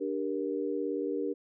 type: chord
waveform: sine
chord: G minor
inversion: second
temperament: just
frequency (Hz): 294 / 392 / 470.4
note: D4 / G4 / Bb4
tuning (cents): +2 / 0 / +16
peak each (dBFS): -34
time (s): 0-1.34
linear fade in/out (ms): 20
effects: none